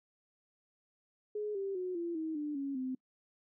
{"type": "tone with pitch steps", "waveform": "sine", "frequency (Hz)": [420, 391.9, 365.6, 341.1, 318.3, 297, 277.1, 258.5], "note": ["G#4", "G4", "F#4", "F4", "D#4", "D4", "C#4", "C4"], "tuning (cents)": [19, 0, -21, -41, 39, 20, -1, -21], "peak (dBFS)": -34, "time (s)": [1.35, 2.95], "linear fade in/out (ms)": 5, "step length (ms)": 200, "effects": ["noise-tail reverb RT60 0.1 s tail -26 dB re dry"]}